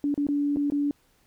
sine tone with dropouts, 287.9 Hz, D4, 34 cents flat, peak -22 dBFS, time 0.04-0.91 s, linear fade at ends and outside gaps 1 ms, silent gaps 0.142-0.177 / 0.268-0.287 / 0.561-0.569 / 0.701-0.721 s, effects pink hiss -65 dBFS RMS until 1.26 s

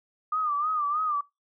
sine tone with vibrato, 1209 Hz, D6, 50 cents sharp, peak -24 dBFS, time 0.32-1.21 s, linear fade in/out 5 ms, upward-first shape sine, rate 3.2 Hz, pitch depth 89 cents each way, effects noise-tail reverb RT60 0.2 s tail -22 dB re dry

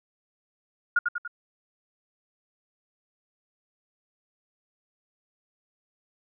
sine tone with echo, 1426 Hz, F6, 36 cents sharp, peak -17 dBFS, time 0.96-0.99 s, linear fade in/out 5 ms, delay 96 ms, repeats 3, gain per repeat -5 dB, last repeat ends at 1.278 s, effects none

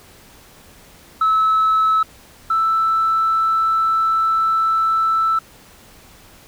sine tone pair in turn, 1300 / 1322 Hz, E6 / E6, -24 / +5 cents, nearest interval unison, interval 29 cents, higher second, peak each -11 / -13 dBFS, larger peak first, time 1.21-2.03 / 2.5-5.39 s, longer second, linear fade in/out 5 ms, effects tanh soft clip ceiling -10 dBFS + pink hiss -46 dBFS RMS until 6.47 s

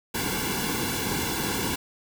pink noise with comb filter, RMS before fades -28 dBFS, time 0.14-1.76 s, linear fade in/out 10 ms, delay 1.6 ms, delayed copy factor -1, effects none

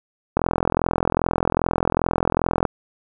click train, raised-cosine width 1 ms, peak -4 dBFS, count 98, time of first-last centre 0.37-2.652 s, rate 42.5 Hz, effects none

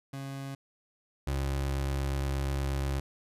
30% pulse tone pair in turn, 136.8 / 68.4 Hz, C#3 / C#2, -23 / -23 cents, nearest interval octave, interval 1200 cents, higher first, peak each -34 / -26 dBFS, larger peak second, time 0.13-0.55 / 1.27-3 s, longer second, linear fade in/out 5 ms, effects resampled to 32000 Hz

